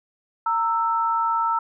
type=tone pair together; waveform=sine; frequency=920 / 1321.5 Hz; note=A#5 / E6; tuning=-23 / +4 cents; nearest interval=tritone; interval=627 cents; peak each=-22 / -22 dBFS; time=0.46-1.59 s; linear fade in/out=5 ms; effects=none